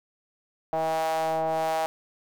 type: ring-modulated tone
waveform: square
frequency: 80.3 Hz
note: E2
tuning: 45 cents flat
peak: -22 dBFS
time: 0.73-1.86 s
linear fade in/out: 0 ms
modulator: 722 Hz
effects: none